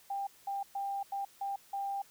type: tone bursts at uneven times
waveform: sine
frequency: 794 Hz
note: G5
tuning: 22 cents sharp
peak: -33 dBFS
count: 6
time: 0.1-0.27 / 0.47-0.63 / 0.75-1.03 / 1.12-1.25 / 1.41-1.56 / 1.73-2.02 s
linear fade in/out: 5 ms
effects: white hiss -61 dBFS RMS until 2.1 s